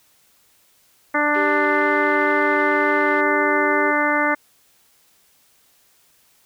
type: harmonic tone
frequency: 295.5 Hz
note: D4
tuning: 11 cents sharp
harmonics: 1 / 2 / 3 / 4 / 5 / 6 / 7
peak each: -24 / -24 / -24 / -24 / -24 / -24 / -24 dBFS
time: 1.14-4.35 s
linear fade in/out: 10 ms
type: band-pass noise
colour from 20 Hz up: white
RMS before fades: -43 dBFS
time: 1.34-3.21 s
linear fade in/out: 5 ms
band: 720 to 3300 Hz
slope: 24 dB/octave
type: tone with vibrato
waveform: sine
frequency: 392 Hz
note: G4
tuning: in tune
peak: -23 dBFS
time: 1.35-3.92 s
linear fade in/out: 20 ms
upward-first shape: square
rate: 2.1 Hz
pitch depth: 8 cents each way
effects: white hiss -58 dBFS RMS until 6.45 s